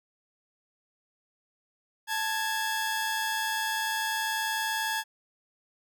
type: tone pair together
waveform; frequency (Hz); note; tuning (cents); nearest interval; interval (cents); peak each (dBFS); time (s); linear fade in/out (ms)
sawtooth; 880.7 / 1661.2; A5 / G#6; +1 / 0; major seventh; 1099; -27; 2.07-5.04; 50
effects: none